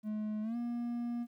triangle tone with pitch glide, 213.4 to 238.2 Hz, G#3 to A#3, +47 to +38 cents, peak -32 dBFS, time 0.03-1.27 s, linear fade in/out 50 ms, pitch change +191 cents, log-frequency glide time 0.42-0.56 s, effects 12-bit

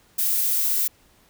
violet noise, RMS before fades -22 dBFS, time 0.18-0.88 s, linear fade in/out 10 ms, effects pink hiss -58 dBFS RMS until 1.29 s

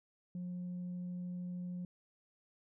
sine tone, 178.7 Hz, F3, 40 cents sharp, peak -37 dBFS, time 0.35-1.85 s, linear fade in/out 2 ms, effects tanh soft clip ceiling -37 dBFS

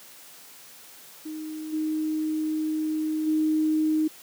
sine tone with level steps, 311.1 Hz, D#4, in tune, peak -32 / -24 / -20 dBFS, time 1.25-4.08 s, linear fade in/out 10 ms, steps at 1.72 / 3.26 s, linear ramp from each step 20 ms, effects white hiss -48 dBFS RMS until 4.22 s + high-pass 150 Hz 12 dB/octave

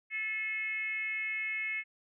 sine tone with frequency modulation, 2168 Hz, C#7, 39 cents flat, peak -32 dBFS, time 0.1-1.84 s, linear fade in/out 50 ms, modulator 423 Hz, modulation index 0.65, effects none

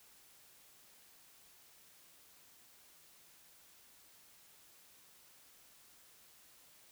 silence, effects white hiss -63 dBFS RMS until 6.91 s

